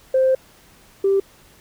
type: tone pair in turn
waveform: sine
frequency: 523.3 / 392 Hz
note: C5 / G4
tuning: 0 / 0 cents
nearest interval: perfect fourth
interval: 500 cents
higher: first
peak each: -12 / -13 dBFS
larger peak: first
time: 0.14-0.35 / 1.04-1.2 s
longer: first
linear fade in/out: 5 ms
effects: tanh soft clip ceiling -9 dBFS + pink hiss -51 dBFS RMS until 1.6 s